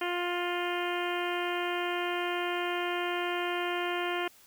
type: harmonic tone with a mistuned harmonic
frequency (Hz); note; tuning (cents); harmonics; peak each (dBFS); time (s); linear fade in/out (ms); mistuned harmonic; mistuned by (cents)
352.2; F4; +15; 1 / 2 / 3 / 4 / 5 / 6 / 7 / 8 / 9; -33 / -36 / -38 / -39 / -40 / -41 / -41 / -42 / -43; 0.01-4.28; 5; 9; -27
effects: white hiss -58 dBFS RMS until 4.46 s

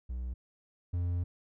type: tone pair in turn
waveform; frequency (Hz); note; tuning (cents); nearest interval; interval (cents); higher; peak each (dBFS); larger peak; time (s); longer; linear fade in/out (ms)
triangle; 61.74 / 87.77; B1 / F2; 0 / +9; tritone; 609; second; -32 / -27; second; 0.09-0.34 / 0.93-1.24; second; 10
effects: none

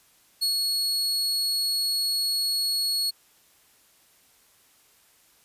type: tone with ADSR envelope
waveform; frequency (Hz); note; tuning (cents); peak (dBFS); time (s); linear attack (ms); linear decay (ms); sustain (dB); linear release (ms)
40% pulse; 4345; C#8; -35; -20; 0.41-3.11; 19; 110; -2; 16
effects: white hiss -60 dBFS RMS until 5.44 s + resampled to 32000 Hz

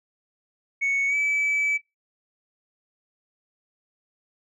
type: tone with pitch glide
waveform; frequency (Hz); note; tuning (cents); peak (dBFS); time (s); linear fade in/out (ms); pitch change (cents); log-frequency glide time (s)
sine; 2218 to 2300; C#7 to D7; 0 to -37; -19; 0.81-1.78; 20; +63; 1.08-1.15
effects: noise-tail reverb RT60 0.2 s tail -18 dB re dry + tanh soft clip ceiling -19 dBFS

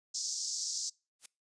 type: band-pass noise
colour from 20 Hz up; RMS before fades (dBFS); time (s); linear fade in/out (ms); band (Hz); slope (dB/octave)
pink; -37; 0.14-0.9; 10; 4800 to 7300; 48
type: noise with exponential growth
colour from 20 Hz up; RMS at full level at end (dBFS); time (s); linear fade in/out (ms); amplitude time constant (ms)
blue; -38; 1.19-1.26; 5; 15
effects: noise-tail reverb RT60 0.3 s tail -25 dB re dry + resampled to 22050 Hz

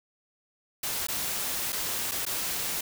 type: noise with dropouts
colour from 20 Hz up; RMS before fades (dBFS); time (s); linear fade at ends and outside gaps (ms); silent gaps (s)
white; -31; 0.83-2.81; 5; 1.07-1.084 / 1.723-1.727 / 2.113-2.117 / 2.253-2.264
effects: none

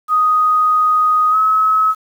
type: tone with pitch glide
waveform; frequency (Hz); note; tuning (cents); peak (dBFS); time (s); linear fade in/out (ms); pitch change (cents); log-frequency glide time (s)
sine; 1247 to 1285; D#6 to E6; +3 to -45; -10; 0.08-1.95; 50; +52; 1.31-1.36
effects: 7-bit

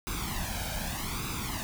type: noise with flanger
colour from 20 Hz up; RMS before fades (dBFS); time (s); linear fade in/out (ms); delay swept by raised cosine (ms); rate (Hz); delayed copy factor
pink; -34; 0.07-1.63; 0; 0.8 to 1.32; 0.83; +0.75
effects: none

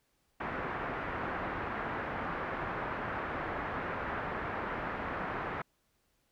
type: low-pass noise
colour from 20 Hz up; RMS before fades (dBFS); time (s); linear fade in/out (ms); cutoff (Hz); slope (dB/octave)
white; -37; 0.4-5.62; 5; 1700; 24
effects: pink hiss -75 dBFS RMS until 6.31 s

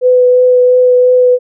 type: tone with vibrato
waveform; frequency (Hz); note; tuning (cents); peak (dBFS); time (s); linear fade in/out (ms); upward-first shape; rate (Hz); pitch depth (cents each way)
sine; 500; B4; +21; -4; 0.01-1.39; 50; triangle; 2.9; 13
effects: none

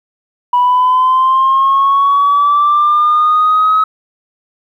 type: linear sweep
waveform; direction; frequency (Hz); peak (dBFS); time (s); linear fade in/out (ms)
sine; up; 978 to 1281; -6; 0.53-3.84; 5
effects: tanh soft clip ceiling -4 dBFS + 8-bit

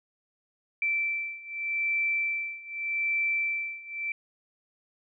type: beating tone pair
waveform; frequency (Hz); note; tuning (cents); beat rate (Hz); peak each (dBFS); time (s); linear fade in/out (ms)
sine; 2334 / 2334.83; D7 / D7; -11 / -11; 0.83; -31 / -29; 0.82-4.12; 2
effects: none

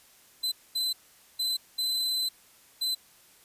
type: tone bursts at uneven times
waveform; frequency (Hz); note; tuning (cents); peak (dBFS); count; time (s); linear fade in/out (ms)
40% pulse; 4041; B7; +39; -25; 5; 0.43-0.52 / 0.75-0.93 / 1.39-1.57 / 1.78-2.29 / 2.81-2.95; 10
effects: white hiss -58 dBFS RMS until 3.44 s + resampled to 32000 Hz

